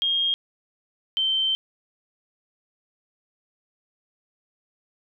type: tone pair in turn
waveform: sine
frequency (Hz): 3236 / 3110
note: G#7 / G7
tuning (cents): -46 / -14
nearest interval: minor second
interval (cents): 68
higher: first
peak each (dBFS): -20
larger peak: neither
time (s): 0.02-0.34 / 1.17-1.55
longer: second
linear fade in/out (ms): 0
effects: none